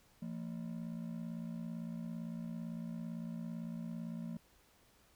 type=ring-modulated tone; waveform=triangle; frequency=198.6 Hz; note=G3; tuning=23 cents sharp; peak=-35 dBFS; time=0.22-4.37 s; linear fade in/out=2 ms; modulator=28.9 Hz; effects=pink hiss -68 dBFS RMS until 5.15 s